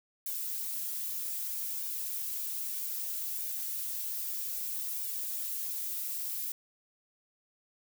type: noise with flanger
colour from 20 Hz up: violet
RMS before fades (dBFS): -36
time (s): 0.26-6.52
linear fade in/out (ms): 2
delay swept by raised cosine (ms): 1.5 to 7.4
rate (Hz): 0.63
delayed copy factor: -0.7
effects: none